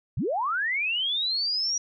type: linear sweep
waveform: sine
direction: up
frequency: 77.78 to 5790 Hz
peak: -24 dBFS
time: 0.17-1.78 s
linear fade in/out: 5 ms
effects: none